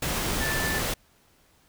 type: tone in noise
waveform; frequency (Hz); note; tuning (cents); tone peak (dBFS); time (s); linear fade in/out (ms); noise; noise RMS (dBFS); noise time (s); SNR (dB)
sine; 1760; A6; 0; -29; 0.41-0.79; 5; pink; -28; 0.02-0.94; -4
effects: pink hiss -62 dBFS RMS until 1.68 s